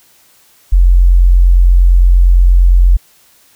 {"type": "tone", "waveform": "sine", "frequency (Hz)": 44.34, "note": "F1", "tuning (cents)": 27, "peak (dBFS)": -3, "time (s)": [0.72, 2.97], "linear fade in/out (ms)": 10, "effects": ["white hiss -48 dBFS RMS until 3.55 s"]}